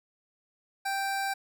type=tone; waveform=25% pulse; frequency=784 Hz; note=G5; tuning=in tune; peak=-25 dBFS; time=0.85-1.34 s; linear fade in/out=10 ms; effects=none